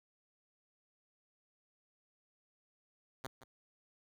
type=tone with echo; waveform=5% pulse; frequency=131.5 Hz; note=C3; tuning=9 cents sharp; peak=-29 dBFS; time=3.24-3.27 s; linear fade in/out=2 ms; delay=170 ms; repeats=1; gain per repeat=-14 dB; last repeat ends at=3.44 s; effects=none